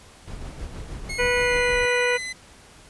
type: noise with tremolo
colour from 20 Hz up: brown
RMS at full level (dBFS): -32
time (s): 0.27-1.86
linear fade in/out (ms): 10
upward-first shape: sine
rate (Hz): 6.4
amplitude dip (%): 50
type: tone with pitch glide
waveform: sawtooth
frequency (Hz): 2168 to 2023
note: C#7 to B6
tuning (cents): -39 to +41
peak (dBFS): -26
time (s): 1.09-2.33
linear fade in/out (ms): 10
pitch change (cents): -120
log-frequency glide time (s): 1.32-1.78
type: harmonic tone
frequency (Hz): 489.9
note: B4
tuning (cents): -14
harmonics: 1 / 2 / 3 / 4 / 5 / 6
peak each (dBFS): -22 / -30 / -28 / -26 / -27 / -34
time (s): 1.18-2.18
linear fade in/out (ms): 20
effects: pink hiss -49 dBFS RMS until 2.89 s + resampled to 24000 Hz